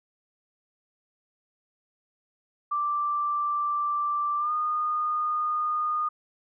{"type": "tone with pitch glide", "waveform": "sine", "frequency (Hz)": [1174.7, 1225.3], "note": ["D6", "D#6"], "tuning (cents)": [0, -27], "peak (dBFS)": -24, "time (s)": [2.71, 6.09], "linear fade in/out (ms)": 10, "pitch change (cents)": 73, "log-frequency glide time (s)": [4.38, 4.52], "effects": []}